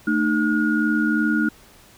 sine tone cluster, 222.2 / 305 / 1436 Hz, A3 / D#4 / F6, +17 / -34 / +48 cents, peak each -21 / -21 / -23 dBFS, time 0.07-1.49 s, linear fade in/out 5 ms, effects pink hiss -50 dBFS RMS until 1.97 s

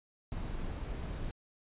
brown noise, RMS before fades -38 dBFS, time 0.32-1.31 s, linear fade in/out 0 ms, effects resampled to 8000 Hz

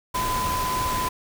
sine tone in noise, 1009 Hz, B5, 37 cents sharp, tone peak -24 dBFS, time 0.14-1.09 s, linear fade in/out 10 ms, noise pink, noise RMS -29 dBFS, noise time 0.14-1.09 s, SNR +2 dB, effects none

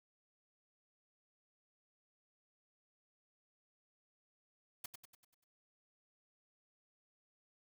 white noise with echo, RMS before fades -44 dBFS, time 4.84-4.86 s, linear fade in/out 5 ms, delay 97 ms, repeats 6, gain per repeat -6 dB, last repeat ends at 5.442 s, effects none

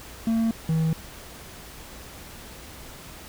triangle tone pair in turn, 226.2 / 160.73 Hz, A3 / E3, +48 / -43 cents, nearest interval tritone, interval 591 cents, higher first, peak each -18 dBFS, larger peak neither, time 0.27-0.51 / 0.69-0.93 s, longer neither, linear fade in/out 2 ms, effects added 60 Hz sine -49 dBFS peak until 3.28 s + pink hiss -43 dBFS RMS until 3.28 s

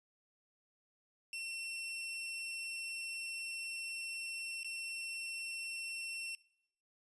sawtooth tone with dropouts, 2708 Hz, E7, 46 cents sharp, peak -37 dBFS, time 1.33-6.35 s, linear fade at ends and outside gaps 1 ms, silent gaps 4.632-4.645 s, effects noise-tail reverb RT60 0.7 s tail -20 dB re dry + resampled to 24000 Hz

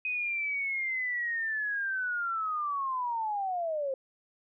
sine linear sweep, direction down, 2516 to 521 Hz, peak -29 dBFS, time 0.05-3.94 s, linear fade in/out 2 ms, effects none

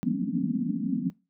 white band-pass noise, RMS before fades -28 dBFS, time 0.03-1.1 s, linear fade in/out 0 ms, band 160 to 280 Hz, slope 96 dB/octave, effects noise-tail reverb RT60 0.3 s tail -23 dB re dry

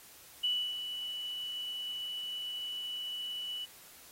sine tone with ADSR envelope, 2960 Hz, F#7, in tune, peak -27 dBFS, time 0.43-3.66 s, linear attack 14 ms, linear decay 290 ms, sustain -9 dB, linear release 23 ms, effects white hiss -55 dBFS RMS until 4.11 s + AAC 48 kbps

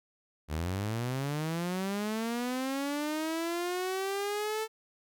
sawtooth linear sweep, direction up, 71.9 to 443.3 Hz, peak -27 dBFS, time 0.48-4.68 s, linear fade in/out 50 ms, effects none

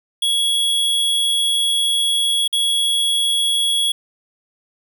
square tone with dropouts, 3341 Hz, G#7, 10 cents sharp, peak -16 dBFS, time 0.22-3.92 s, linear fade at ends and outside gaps 5 ms, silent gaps 2.478-2.527 s, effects 8-bit

